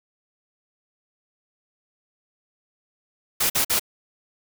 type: noise bursts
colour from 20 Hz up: white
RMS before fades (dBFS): -21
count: 3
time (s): 3.4-3.796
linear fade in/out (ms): 10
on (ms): 100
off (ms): 48
effects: none